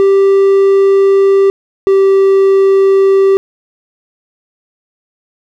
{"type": "tone pair in turn", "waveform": "triangle", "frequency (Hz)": [392, 389.1], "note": ["G4", "G4"], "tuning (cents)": [0, -13], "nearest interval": "unison", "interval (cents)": 13, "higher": "first", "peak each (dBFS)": -3, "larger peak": "neither", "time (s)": [[0, 1.5], [1.87, 3.37]], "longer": "neither", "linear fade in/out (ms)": 0, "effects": []}